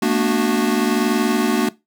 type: chord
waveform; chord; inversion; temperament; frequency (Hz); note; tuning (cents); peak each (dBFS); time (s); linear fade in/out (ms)
square; B minor seventh; third; equal with one note detuned; 220 / 241 / 293.7 / 370; A3 / B3 / D4 / F#4; 0 / -42 / 0 / 0; -22; 0.02-1.69; 5
effects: noise-tail reverb RT60 0.2 s tail -19 dB re dry